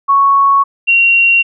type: tone pair in turn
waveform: sine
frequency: 1108.7 / 2750 Hz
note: C#6 / F7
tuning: 0 / -27 cents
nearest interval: octave + major third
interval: 1573 cents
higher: second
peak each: -6 dBFS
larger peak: neither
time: 0.08-0.64 / 0.87-1.43 s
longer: neither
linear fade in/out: 20 ms
effects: none